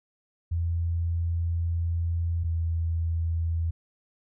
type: tone pair in turn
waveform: sine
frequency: 84.4 / 82.85 Hz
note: E2 / E2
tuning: +41 / +9 cents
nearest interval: unison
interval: 32 cents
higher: first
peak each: -24 dBFS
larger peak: neither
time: 0.51-2.44 / 2.44-3.71 s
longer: first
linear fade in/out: 10 ms
effects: none

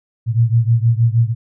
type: beating tone pair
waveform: sine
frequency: 113.6 / 120 Hz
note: A#2 / B2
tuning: -44 / -49 cents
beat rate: 6.4 Hz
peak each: -13 / -15 dBFS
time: 0.26-1.35 s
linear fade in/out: 50 ms
effects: none

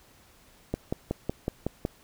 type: click train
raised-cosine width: 2 ms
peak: -14 dBFS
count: 7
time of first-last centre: 0.74-1.851 s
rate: 5.4 Hz
effects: pink hiss -58 dBFS RMS until 2.03 s

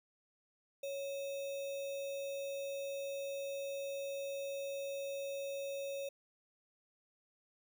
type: tone with sample-and-hold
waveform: sine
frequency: 554.4 Hz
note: C#5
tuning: in tune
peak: -38 dBFS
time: 0.83-6.09 s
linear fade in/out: 5 ms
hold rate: 3150 Hz
effects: none

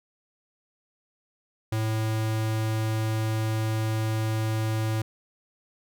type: tone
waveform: square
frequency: 110 Hz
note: A2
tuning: in tune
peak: -25 dBFS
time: 1.72-5.02 s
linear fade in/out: 5 ms
effects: none

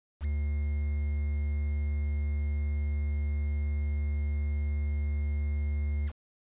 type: tone with quantisation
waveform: triangle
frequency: 73.42 Hz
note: D2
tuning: in tune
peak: -25 dBFS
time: 0.2-6.12 s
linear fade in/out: 50 ms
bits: 8
effects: resampled to 8000 Hz

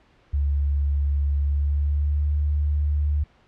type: tone with pitch glide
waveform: sine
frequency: 71.2 to 73.67 Hz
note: C#2 to D2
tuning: +47 to +6 cents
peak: -19 dBFS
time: 0.33-3.24 s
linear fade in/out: 10 ms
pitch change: +59 cents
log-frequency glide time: 1.38-2.28 s
effects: pink hiss -58 dBFS RMS until 3.47 s + low-pass 3000 Hz 12 dB/octave

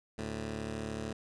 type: tone pair together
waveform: 10% pulse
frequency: 73.42 / 110.11 Hz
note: D2 / A2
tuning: 0 / +2 cents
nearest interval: perfect fifth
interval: 702 cents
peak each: -32 / -32 dBFS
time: 0.18-1.13 s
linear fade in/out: 5 ms
effects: resampled to 22050 Hz

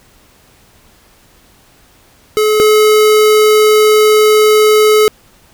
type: tone pair in turn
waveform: square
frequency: 428 / 428 Hz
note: A4 / A4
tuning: -48 / -48 cents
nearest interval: unison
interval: 0 cents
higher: neither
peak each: -9 / -6 dBFS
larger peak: second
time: 2.37-2.6 / 2.6-5.08 s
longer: second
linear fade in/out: 0 ms
effects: pink hiss -47 dBFS RMS until 5.53 s

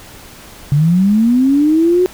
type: linear sweep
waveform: sine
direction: up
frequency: 138.59 to 370 Hz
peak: -8 dBFS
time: 0.72-2.06 s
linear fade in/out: 0 ms
effects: pink hiss -37 dBFS RMS until 2.13 s

